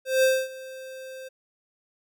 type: tone with ADSR envelope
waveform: square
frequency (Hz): 523.3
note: C5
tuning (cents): 0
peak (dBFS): -17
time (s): 0.05-1.29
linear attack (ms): 180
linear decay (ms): 250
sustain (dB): -21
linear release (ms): 14
effects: none